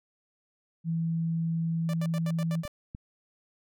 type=tone; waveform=sine; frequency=164.81 Hz; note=E3; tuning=in tune; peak=-26 dBFS; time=0.84-2.64 s; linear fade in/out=50 ms
type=tone bursts; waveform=sawtooth; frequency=587.3 Hz; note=D5; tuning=in tune; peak=-33 dBFS; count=7; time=1.89-2.678 s; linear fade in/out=0 ms; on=44 ms; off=80 ms
type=clicks; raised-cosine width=5 ms; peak=-27 dBFS; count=2; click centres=2.652 / 2.949 s
effects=none